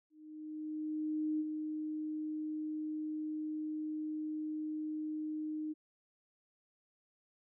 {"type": "tone with ADSR envelope", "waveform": "sine", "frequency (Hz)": 308.1, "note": "D#4", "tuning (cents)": -17, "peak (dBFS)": -31, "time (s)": [0.1, 5.74], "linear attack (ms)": 1300, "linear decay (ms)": 35, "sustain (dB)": -5, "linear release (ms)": 24, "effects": []}